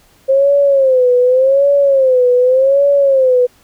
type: tone with vibrato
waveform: sine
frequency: 529 Hz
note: C5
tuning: 19 cents sharp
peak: -7 dBFS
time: 0.28-3.47 s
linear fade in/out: 20 ms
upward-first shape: sine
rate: 0.86 Hz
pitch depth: 120 cents each way
effects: pink hiss -50 dBFS RMS until 3.63 s